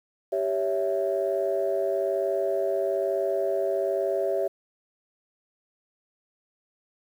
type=chord; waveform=sine; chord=C# diminished; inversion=second; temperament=equal with one note detuned; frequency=392 / 558.2 / 659.3 Hz; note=G4 / C#5 / E5; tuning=0 / +12 / 0 cents; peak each=-27 dBFS; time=0.32-4.48 s; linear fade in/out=10 ms; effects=tanh soft clip ceiling -15 dBFS + 9-bit